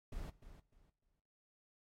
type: noise with echo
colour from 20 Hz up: brown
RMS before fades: -44 dBFS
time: 0.12-0.3 s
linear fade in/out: 5 ms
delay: 300 ms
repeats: 3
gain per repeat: -12 dB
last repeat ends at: 1.2 s
effects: noise-tail reverb RT60 0.9 s tail -20 dB re dry + AAC 48 kbps